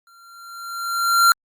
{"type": "tone with exponential growth", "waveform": "square", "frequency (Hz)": 1377, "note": "F6", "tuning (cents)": -25, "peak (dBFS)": -10, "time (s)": [0.07, 1.32], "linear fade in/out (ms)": 1, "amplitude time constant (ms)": 270, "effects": ["Opus 48 kbps"]}